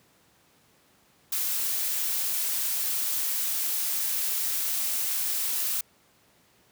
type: noise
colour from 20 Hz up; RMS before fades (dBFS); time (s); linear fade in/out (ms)
blue; -28; 1.32-5.81; 5
effects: pink hiss -62 dBFS RMS until 6.71 s + high-pass 100 Hz 12 dB/octave